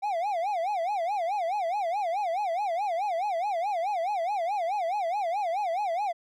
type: tone with vibrato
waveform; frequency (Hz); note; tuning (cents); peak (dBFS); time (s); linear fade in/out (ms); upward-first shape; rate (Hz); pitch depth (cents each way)
triangle; 745; F#5; +12; -24; 0.02-6.13; 20; sine; 4.7; 220
effects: none